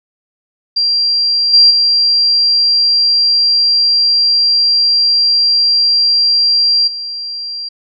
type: tone with level steps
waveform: sine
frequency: 4744 Hz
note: D8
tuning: 17 cents sharp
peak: -10 / -3 / -8 / -20 dBFS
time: 0.76-7.69 s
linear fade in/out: 10 ms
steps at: 1.53 / 1.7 / 6.87 s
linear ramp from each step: 10 ms
effects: none